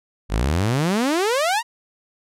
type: exponential sweep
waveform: sawtooth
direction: up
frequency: 46.25 to 978 Hz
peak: -14 dBFS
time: 0.29-1.63 s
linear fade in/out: 50 ms
effects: low-pass 11000 Hz 12 dB/octave